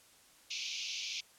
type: band-pass noise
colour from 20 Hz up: pink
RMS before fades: -40 dBFS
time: 0.5-1.21 s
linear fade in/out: 10 ms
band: 2300 to 6500 Hz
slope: 96 dB/octave
effects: white hiss -62 dBFS RMS until 1.38 s + low-pass 11000 Hz 12 dB/octave